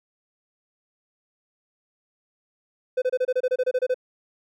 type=tone bursts; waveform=triangle; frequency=507 Hz; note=B4; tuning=45 cents sharp; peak=-17 dBFS; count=13; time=2.97-3.944 s; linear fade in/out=10 ms; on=50 ms; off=27 ms; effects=none